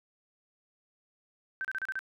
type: tone bursts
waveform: sine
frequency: 1549 Hz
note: G6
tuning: 21 cents flat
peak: -31 dBFS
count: 6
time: 1.61-1.991 s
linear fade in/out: 0 ms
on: 36 ms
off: 33 ms
effects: none